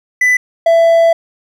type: tone pair in turn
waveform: triangle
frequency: 1995 / 665.8 Hz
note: B6 / E5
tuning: +17 / +17 cents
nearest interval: octave + perfect fifth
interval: 1900 cents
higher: first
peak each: -6 / -4 dBFS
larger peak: second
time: 0.21-0.37 / 0.66-1.13 s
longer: second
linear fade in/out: 5 ms
effects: none